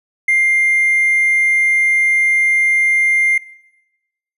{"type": "tone with hard clipping", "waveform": "triangle", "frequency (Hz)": 2100, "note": "C7", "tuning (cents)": 6, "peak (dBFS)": -11, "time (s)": [0.28, 3.38], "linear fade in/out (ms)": 5, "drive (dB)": 4, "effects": ["noise-tail reverb RT60 1.0 s tail -20 dB re dry", "resampled to 32000 Hz"]}